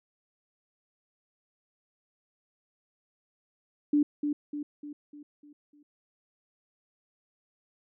sine tone with echo, 293.7 Hz, D4, in tune, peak -20 dBFS, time 3.93-4.03 s, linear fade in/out 5 ms, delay 300 ms, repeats 6, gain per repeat -6 dB, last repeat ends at 5.83 s, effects none

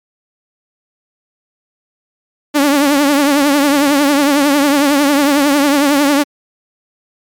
sawtooth tone with vibrato, 285.3 Hz, C#4, 50 cents sharp, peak -5 dBFS, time 2.54-6.24 s, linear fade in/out 20 ms, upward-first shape triangle, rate 11 Hz, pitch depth 96 cents each way, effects MP3 96 kbps

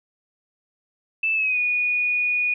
sine tone with pitch glide, 2637 to 2460 Hz, E7 to D#7, 0 to -20 cents, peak -19 dBFS, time 1.23-2.54 s, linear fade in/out 5 ms, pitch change -120 cents, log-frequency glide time 1.34-1.59 s, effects none

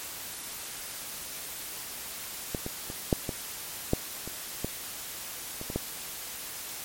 clicks, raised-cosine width 2 ms, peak -16 / -20 / -24 / -8 / -17 / -9 / -24 / -16 / -24 / -21 / -14 dBFS, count 11, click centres 2.548 / 2.664 / 2.901 / 3.128 / 3.292 / 3.934 / 4.276 / 4.646 / 5.614 / 5.701 / 5.76 s, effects white hiss -39 dBFS RMS until 6.84 s + MP3 64 kbps

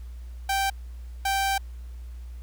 sawtooth tone bursts at uneven times, 782 Hz, G5, 4 cents flat, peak -19 dBFS, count 2, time 0.49-0.7 / 1.25-1.58 s, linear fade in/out 5 ms, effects added 60 Hz sine -36 dBFS peak until 2.42 s + pink hiss -60 dBFS RMS until 2.42 s

